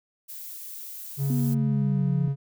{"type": "noise", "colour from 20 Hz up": "violet", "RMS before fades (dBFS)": -39, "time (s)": [0.28, 1.55], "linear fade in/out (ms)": 20}
{"type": "tone", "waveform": "triangle", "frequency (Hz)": 138.59, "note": "C#3", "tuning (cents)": 0, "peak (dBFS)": -21, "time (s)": [1.17, 2.36], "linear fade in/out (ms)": 50}
{"type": "linear sweep", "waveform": "sine", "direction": "down", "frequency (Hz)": [246.9, 164.81], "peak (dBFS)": -25, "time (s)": [1.3, 2.28], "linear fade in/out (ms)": 2}
{"effects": []}